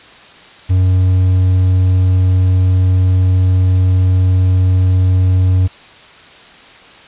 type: tone with quantisation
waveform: triangle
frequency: 92.5 Hz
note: F#2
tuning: in tune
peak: -6 dBFS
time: 0.69-5.68 s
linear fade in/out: 20 ms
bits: 6
effects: white hiss -39 dBFS RMS until 7.07 s + resampled to 8000 Hz